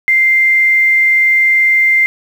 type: tone with quantisation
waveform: sine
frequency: 2093 Hz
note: C7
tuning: in tune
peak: -7 dBFS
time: 0.08-2.06 s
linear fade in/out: 0 ms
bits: 6
effects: none